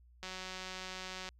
click train, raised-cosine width 0.2 ms, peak -26 dBFS, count 198, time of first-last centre 0.23-1.289 s, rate 186 Hz, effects added 60 Hz sine -59 dBFS peak until 1.39 s

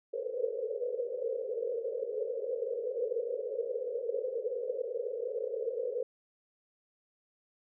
white band-pass noise, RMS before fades -35 dBFS, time 0.13-6.03 s, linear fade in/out 5 ms, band 440 to 520 Hz, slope 96 dB/octave, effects none

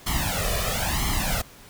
pink noise with flanger, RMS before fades -25 dBFS, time 0.06-1.42 s, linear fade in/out 10 ms, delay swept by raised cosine 0.95 to 1.7 ms, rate 1 Hz, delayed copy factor +0.95, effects pink hiss -48 dBFS RMS until 1.69 s

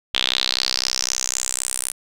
sawtooth tone with band-pass filter sweep, 63.9 Hz, C2, 40 cents flat, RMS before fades -23 dBFS, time 0.14-1.92 s, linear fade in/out 10 ms, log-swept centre 3300 to 9800 Hz, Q 5.1, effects none

